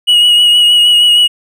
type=tone with vibrato; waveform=triangle; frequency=2905 Hz; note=F#7; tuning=32 cents flat; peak=-3 dBFS; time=0.07-1.28 s; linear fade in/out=20 ms; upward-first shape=sine; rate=6.4 Hz; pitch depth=23 cents each way; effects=none